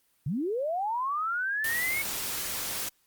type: linear sweep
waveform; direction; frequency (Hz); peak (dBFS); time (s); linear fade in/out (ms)
sine; up; 120.2 to 2217; -27; 0.26-2.02; 5
type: noise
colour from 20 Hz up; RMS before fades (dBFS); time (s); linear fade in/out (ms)
white; -33; 1.64-2.89; 5
effects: white hiss -69 dBFS RMS until 3.06 s + Opus 32 kbps